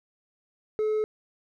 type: tone with hard clipping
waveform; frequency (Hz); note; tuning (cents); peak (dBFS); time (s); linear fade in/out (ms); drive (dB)
sine; 430; A4; -40; -24; 0.79-1.04; 0; 2
effects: none